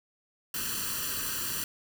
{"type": "noise with comb filter", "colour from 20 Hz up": "white", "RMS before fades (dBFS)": -33, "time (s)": [0.54, 1.64], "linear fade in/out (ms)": 2, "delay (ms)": 0.68, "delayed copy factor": 0.85, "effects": []}